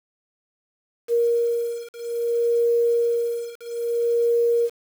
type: beating tone pair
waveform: sine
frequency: 470 / 470.6 Hz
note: A#4 / A#4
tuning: +14 / +16 cents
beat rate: 0.6 Hz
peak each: -22 dBFS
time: 1.08-4.7 s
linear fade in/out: 50 ms
effects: 7-bit